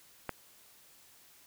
click, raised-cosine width 0.5 ms, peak -19 dBFS, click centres 0.293 s, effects white hiss -60 dBFS RMS until 1.46 s

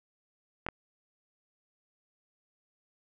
clicks, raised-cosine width 0.5 ms, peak -18 dBFS, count 2, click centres 0.665 / 0.687 s, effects none

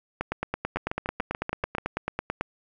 two click trains, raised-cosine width 0.5 ms, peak -12 / -14 dBFS, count 21 / 8, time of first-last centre 0.21-2.41 / 0.77-1.783 s, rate 9.09 / 6.91 Hz, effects none

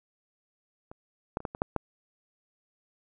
clicks, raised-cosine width 1 ms, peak -29 / -15 / -29 / -17 / -24 / -12 / -13 dBFS, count 7, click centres 0.915 / 1.371 / 1.404 / 1.452 / 1.549 / 1.619 / 1.763 s, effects none

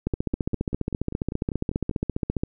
two click trains, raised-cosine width 3 ms, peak -17 / -11 dBFS, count 10 / 36, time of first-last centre 0.14-1.912 / 0.07-2.435 s, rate 5.08 / 14.8 Hz, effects none

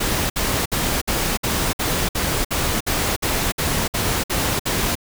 pink noise bursts, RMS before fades -21 dBFS, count 14, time 0-4.954 s, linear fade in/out 10 ms, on 300 ms, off 58 ms, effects none

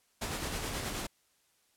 pink noise with tremolo, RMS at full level -35 dBFS, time 0.21-1.07 s, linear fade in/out 10 ms, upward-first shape sine, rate 9.4 Hz, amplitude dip 35%, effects white hiss -71 dBFS RMS until 1.76 s + low-pass 12000 Hz 12 dB/octave

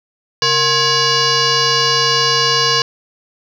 sine tone with frequency modulation, 2869 Hz, F7, 46 cents sharp, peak -11 dBFS, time 0.42-2.82 s, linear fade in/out 2 ms, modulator 601 Hz, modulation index 4.2, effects 7-bit

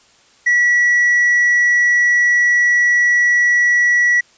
sine tone with hard clipping, 1940 Hz, B6, 31 cents flat, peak -11 dBFS, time 0.46-4.21 s, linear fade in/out 10 ms, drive 2 dB, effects white hiss -51 dBFS RMS until 4.37 s + resampled to 16000 Hz

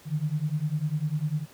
sine beating tone pair, 146.83 / 156.83 Hz, D3 / D#3, 0 / +14 cents, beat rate 10 Hz, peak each -28 dBFS, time 0.05-1.46 s, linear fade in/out 50 ms, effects pink hiss -53 dBFS RMS until 1.53 s + high-pass 80 Hz 12 dB/octave

